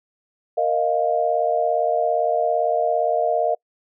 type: chord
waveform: sine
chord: Bb suspended fourth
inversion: none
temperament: just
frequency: 466.2 / 621.6 / 699.2 Hz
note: Bb4 / Eb5 / F5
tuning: 0 / -2 / +2 cents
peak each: -24 / -21 / -21 dBFS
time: 0.57-3.55 s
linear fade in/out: 10 ms
effects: noise-tail reverb RT60 0.1 s tail -26 dB re dry